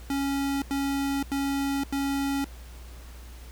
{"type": "tone bursts", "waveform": "square", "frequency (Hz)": 277.2, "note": "C#4", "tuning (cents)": 0, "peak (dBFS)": -26, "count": 4, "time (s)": [0.1, 2.444], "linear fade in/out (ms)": 2, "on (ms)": 520, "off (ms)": 88, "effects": ["added 60 Hz sine -41 dBFS peak until 3.51 s", "pink hiss -51 dBFS RMS until 3.51 s"]}